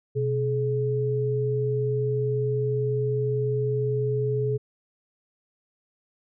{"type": "tone pair together", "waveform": "sine", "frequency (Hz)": [126.35, 424.5], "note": ["B2", "G#4"], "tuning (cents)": [40, 38], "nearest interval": "octave + major sixth", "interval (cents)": 2098, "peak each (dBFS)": -25, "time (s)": [0.15, 4.58], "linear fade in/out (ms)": 20, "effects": []}